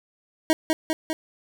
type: tone with echo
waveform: 25% pulse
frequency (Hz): 317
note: D#4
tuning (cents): +32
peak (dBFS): -12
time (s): 0.5-0.53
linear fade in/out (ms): 0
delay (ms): 200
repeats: 3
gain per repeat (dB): -3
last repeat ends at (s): 1.13
effects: none